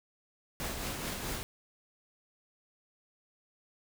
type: noise with tremolo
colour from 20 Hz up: pink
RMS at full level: -36 dBFS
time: 0.6-1.43 s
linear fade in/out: 0 ms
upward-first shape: sine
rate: 4.6 Hz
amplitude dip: 35%
effects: none